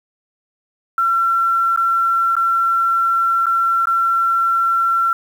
sine tone with dropouts, 1356 Hz, E6, 49 cents sharp, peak -13 dBFS, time 0.98-5.13 s, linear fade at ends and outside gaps 2 ms, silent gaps 1.762-1.774 / 2.354-2.366 / 3.458-3.466 / 3.856-3.871 s, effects 7-bit

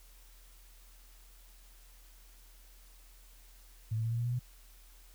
sine tone with pitch steps, 110.1 / 112.28 / 114.51 / 116.78 / 119.1 / 121.46 / 123.87 Hz, A2 / A2 / A#2 / A#2 / A#2 / B2 / B2, +2 / +36 / -30 / +4 / +38 / -28 / +6 cents, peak -30 dBFS, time 3.91-4.393 s, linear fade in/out 10 ms, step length 69 ms, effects added 41 Hz sine -55 dBFS peak until 5.14 s + white hiss -62 dBFS RMS until 5.14 s

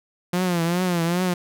sawtooth tone with vibrato, 174.9 Hz, F3, 3 cents sharp, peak -16 dBFS, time 0.33-1.34 s, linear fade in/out 5 ms, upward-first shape triangle, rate 2.5 Hz, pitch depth 110 cents each way, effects none

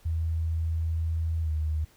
sine tone with pitch glide, 81.4 to 77.54 Hz, E2 to D#2, -21 to -5 cents, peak -25 dBFS, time 0.05-1.85 s, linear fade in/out 10 ms, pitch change -84 cents, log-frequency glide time 1.42-1.5 s, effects pink hiss -60 dBFS RMS until 1.96 s

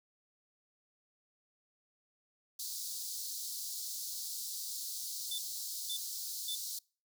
pink high-pass noise, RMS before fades -41 dBFS, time 2.59-6.79 s, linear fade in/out 5 ms, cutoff 4100 Hz, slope 48 dB/octave
square tone bursts, 3533 Hz, A7, 6 cents sharp, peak -37 dBFS, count 3, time 5.31-6.552 s, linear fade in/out 5 ms, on 74 ms, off 510 ms
effects noise-tail reverb RT60 0.4 s tail -26 dB re dry

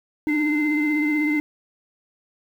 triangle tone with vibrato, 301.2 Hz, D4, 44 cents sharp, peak -17 dBFS, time 0.27-1.4 s, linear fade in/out 0 ms, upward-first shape sine, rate 16 Hz, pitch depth 49 cents each way
sine tone, 2073 Hz, C7, 17 cents flat, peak -24 dBFS, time 0.28-1.4 s, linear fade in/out 10 ms
effects tanh soft clip ceiling -11 dBFS + 8-bit

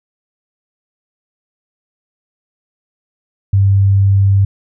sine tone, 98.4 Hz, G2, 7 cents sharp, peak -7 dBFS, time 3.53-4.45 s, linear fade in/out 5 ms, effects none

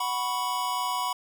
square chord, F# suspended fourth, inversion none, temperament just, 740 / 986.7 / 1110 Hz, F#5 / B5 / C#6, 0 / -2 / +2 cents, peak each -35 / -29 / -34 dBFS, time 0-1.13 s, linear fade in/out 5 ms, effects none

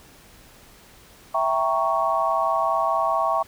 sine chord, E diminished seventh, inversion none, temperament equal, 659.3 / 784 / 932.3 / 1108.7 Hz, E5 / G5 / Bb5 / Db6, 0 / 0 / 0 / 0 cents, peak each -24 / -26 / -27 / -23 dBFS, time 1.34-3.43 s, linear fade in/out 10 ms, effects pink hiss -50 dBFS RMS until 3.47 s

